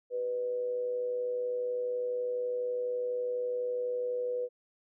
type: tone with amplitude modulation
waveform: sine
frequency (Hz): 493.9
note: B4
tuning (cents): 0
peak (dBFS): -28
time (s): 0.1-4.49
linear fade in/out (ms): 50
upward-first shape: sine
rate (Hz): 112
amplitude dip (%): 40
effects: none